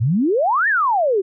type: exponential two-way sweep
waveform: sine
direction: up then down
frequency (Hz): 102.9 to 1860 to 363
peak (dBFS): -14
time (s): 0-1.22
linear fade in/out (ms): 20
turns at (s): 0.68
effects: none